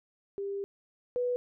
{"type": "tone pair in turn", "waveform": "sine", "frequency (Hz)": [397.9, 492.3], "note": ["G4", "B4"], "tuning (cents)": [26, -6], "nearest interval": "major third", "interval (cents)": 368, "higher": "second", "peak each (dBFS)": [-32, -27], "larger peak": "second", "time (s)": [[0.38, 0.64], [1.16, 1.36]], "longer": "first", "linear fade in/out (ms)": 0, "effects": []}